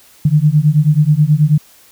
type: beating tone pair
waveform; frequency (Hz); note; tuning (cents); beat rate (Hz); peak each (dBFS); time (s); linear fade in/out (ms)
sine; 146.3 / 155.6; D3 / D#3; -6 / 0; 9.3; -11; 0.25-1.58; 5
effects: white hiss -46 dBFS RMS until 1.91 s